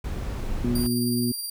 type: noise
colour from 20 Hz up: brown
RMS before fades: -29 dBFS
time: 0.04-0.87 s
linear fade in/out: 5 ms
type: harmonic tone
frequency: 120.9 Hz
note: B2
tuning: 36 cents flat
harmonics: 1 / 2 / 3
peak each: -29 / -23 / -32 dBFS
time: 0.64-1.32 s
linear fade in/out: 5 ms
type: tone with tremolo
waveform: 15% pulse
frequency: 4746 Hz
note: D8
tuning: 17 cents sharp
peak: -22 dBFS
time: 0.75-1.5 s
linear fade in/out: 5 ms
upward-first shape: sine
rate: 19 Hz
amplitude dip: 35%
effects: none